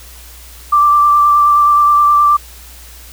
sine tone with vibrato, 1174.7 Hz, D6, in tune, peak -6 dBFS, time 0.72-2.37 s, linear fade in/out 10 ms, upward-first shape sine, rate 9.5 Hz, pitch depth 15 cents each way, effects added 60 Hz sine -36 dBFS peak until 3.12 s + white hiss -38 dBFS RMS until 3.12 s

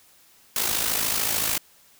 white noise with amplitude modulation, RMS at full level -22 dBFS, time 0.56-1.58 s, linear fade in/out 2 ms, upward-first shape sine, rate 53.7 Hz, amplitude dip 60%, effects white hiss -56 dBFS RMS until 1.99 s

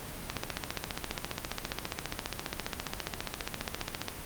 click train, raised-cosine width 0.2 ms, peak -14 dBFS, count 57, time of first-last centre 0.3-4.084 s, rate 14.8 Hz, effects pink hiss -42 dBFS RMS until 4.25 s + Opus 32 kbps

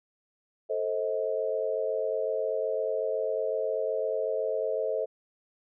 sine chord, A diminished, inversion none, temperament just, 440 / 528 / 633.6 Hz, A4 / C5 / Eb5, 0 / +16 / +31 cents, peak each -31 dBFS, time 0.69-5.06 s, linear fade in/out 20 ms, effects none

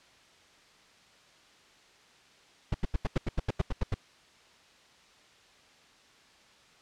brown noise bursts, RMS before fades -26 dBFS, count 12, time 2.72-3.943 s, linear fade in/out 5 ms, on 24 ms, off 85 ms, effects white hiss -59 dBFS RMS until 6.81 s + low-pass 5000 Hz 12 dB/octave

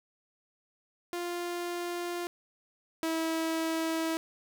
sawtooth tone pair in turn, 349.2 / 324.5 Hz, F4 / E4, 0 / -27 cents, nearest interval minor second, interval 127 cents, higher first, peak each -29 / -25 dBFS, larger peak second, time 1.13-2.27 / 3.03-4.17 s, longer neither, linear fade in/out 0 ms, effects none

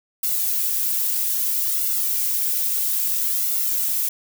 violet noise with flanger, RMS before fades -22 dBFS, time 0.23-4.09 s, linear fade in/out 5 ms, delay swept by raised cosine 1.4 to 3.6 ms, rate 0.61 Hz, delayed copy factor +1, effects none

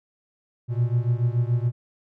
triangle beating tone pair, 117.5 / 124.5 Hz, A#2 / B2, +14 / +14 cents, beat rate 7 Hz, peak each -20 / -22 dBFS, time 0.68-1.72 s, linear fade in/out 50 ms, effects none

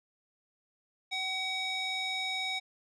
square tone with band-pass filter, 757 Hz, F#5, 39 cents sharp, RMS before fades -34 dBFS, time 1.11-2.6 s, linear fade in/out 20 ms, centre 3200 Hz, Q 3.3, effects resampled to 24000 Hz

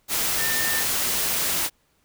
sine tone in noise, 1802 Hz, A6, 41 cents sharp, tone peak -27 dBFS, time 0.37-0.84 s, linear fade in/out 50 ms, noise white, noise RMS -24 dBFS, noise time 0.08-1.7 s, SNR -6 dB, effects pink hiss -66 dBFS RMS until 2.04 s

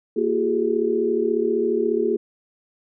sine tone cluster, 232.8 / 348.3 / 384.7 / 419.4 Hz, A#3 / F4 / G4 / G#4, -2 / -5 / -33 / +17 cents, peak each -27 / -24 / -24 / -22 dBFS, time 0.16-2.17 s, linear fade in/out 10 ms, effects none

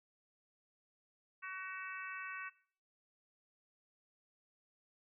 harmonic tone, 376.7 Hz, F#4, 31 cents sharp, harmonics 3 / 4 / 5 / 6 / 7, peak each -48 / -47 / -50 / -53 / -51 dBFS, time 1.42-2.5 s, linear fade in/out 20 ms, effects noise-tail reverb RT60 0.5 s tail -18 dB re dry

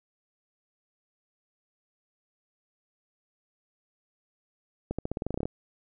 accelerating click train, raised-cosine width 2 ms, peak -17 dBFS, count 13, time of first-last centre 4.91-5.455 s, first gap 76 ms, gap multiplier 0.9, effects none

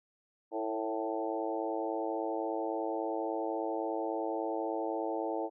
harmonic tone with a mistuned harmonic, 110 Hz, A2, in tune, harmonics 3 / 4 / 5 / 6 / 7 / 8, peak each -37 / -38 / -39 / -40 / -40 / -41 dBFS, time 0.51-5.5 s, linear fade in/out 50 ms, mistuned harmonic 4, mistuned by +25 cents, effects none

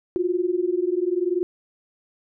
sine tone pair together, 346.8 / 367.4 Hz, F4 / F#4, -12 / -12 cents, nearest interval minor second, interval 100 cents, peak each -23 dBFS, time 0.16-1.43 s, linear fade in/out 0 ms, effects none

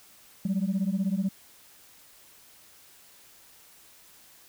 sine beating tone pair, 185 / 201 Hz, F#3 / G3, 0 / +44 cents, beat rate 16 Hz, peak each -26 dBFS, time 0.45-1.29 s, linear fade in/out 5 ms, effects tanh soft clip ceiling -21 dBFS + white hiss -55 dBFS RMS until 4.48 s

